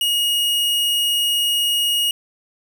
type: tone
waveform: 45% pulse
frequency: 2876 Hz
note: F#7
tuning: 50 cents flat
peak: -16 dBFS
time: 0.01-2.11 s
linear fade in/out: 2 ms
effects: none